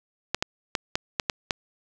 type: clicks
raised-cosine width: 0.2 ms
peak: -6 dBFS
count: 7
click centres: 0.346 / 0.425 / 0.752 / 0.955 / 1.198 / 1.298 / 1.508 s
effects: none